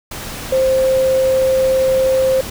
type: tone in noise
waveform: sine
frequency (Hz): 525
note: C5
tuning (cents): +6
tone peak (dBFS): -11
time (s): 0.52-2.41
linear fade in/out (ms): 5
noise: pink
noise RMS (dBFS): -28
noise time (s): 0.11-2.5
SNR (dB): +14
effects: none